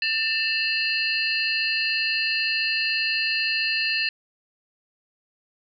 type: tone cluster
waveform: sine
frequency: 1789 / 2665 / 2878 / 4202 / 4700 Hz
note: A6 / E7 / F#7 / C8 / D8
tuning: +28 / +18 / -49 / +7 / +1 cents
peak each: -28 / -25 / -33 / -27 / -32 dBFS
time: 0.02-4.09 s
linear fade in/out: 2 ms
effects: none